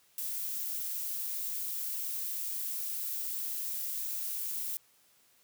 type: noise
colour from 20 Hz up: violet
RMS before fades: -36 dBFS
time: 0.18-4.77 s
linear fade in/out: 0 ms
effects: white hiss -66 dBFS RMS until 5.43 s + high-pass 60 Hz 12 dB/octave